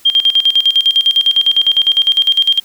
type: tone with tremolo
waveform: sine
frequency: 3198 Hz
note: G7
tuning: 34 cents sharp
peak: -6 dBFS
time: 0.05-2.6 s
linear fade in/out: 10 ms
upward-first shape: square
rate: 9.9 Hz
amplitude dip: 80%
effects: white hiss -45 dBFS RMS until 2.64 s